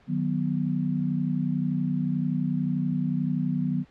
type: chord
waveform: sine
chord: B major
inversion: first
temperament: equal with one note detuned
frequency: 153.51 / 185 / 246.9 Hz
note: D#3 / F#3 / B3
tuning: -23 / 0 / 0 cents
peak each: -28 dBFS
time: 0.07-3.85 s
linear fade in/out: 50 ms
effects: pink hiss -58 dBFS RMS until 3.9 s + low-pass 3000 Hz 12 dB/octave